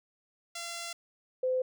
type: tone pair in turn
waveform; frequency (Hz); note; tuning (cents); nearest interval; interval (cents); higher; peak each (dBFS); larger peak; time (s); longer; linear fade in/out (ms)
5% pulse / sine; 684 / 512.4; F5 / C5; -36 / -36; perfect fourth; 500; first; -26; neither; 0.55-0.93 / 1.43-1.62; first; 5
effects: none